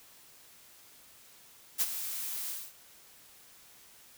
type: noise with ADSR envelope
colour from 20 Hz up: blue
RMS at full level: -26 dBFS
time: 1.78-2.73 s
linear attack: 33 ms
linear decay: 39 ms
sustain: -11 dB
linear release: 230 ms
effects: white hiss -57 dBFS RMS until 4.17 s